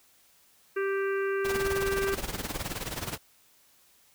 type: harmonic tone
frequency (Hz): 392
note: G4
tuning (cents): 0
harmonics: 1 / 3 / 4 / 5 / 6 / 7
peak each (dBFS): -27 / -38 / -35 / -44 / -45 / -47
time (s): 0.76-2.15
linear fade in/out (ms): 10
type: noise with tremolo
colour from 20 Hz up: pink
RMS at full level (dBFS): -32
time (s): 1.44-3.18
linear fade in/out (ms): 20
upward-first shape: sine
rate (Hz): 19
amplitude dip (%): 75
effects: white hiss -62 dBFS RMS until 4.14 s